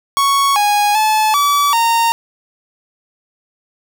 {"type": "tone with pitch steps", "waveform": "45% pulse", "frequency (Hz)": [1111, 826, 864, 1148, 923], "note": ["C#6", "G#5", "A5", "D6", "A#5"], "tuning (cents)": [4, -10, -32, -40, -17], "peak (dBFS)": -11, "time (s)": [0.17, 2.12], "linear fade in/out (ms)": 0, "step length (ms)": 390, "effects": []}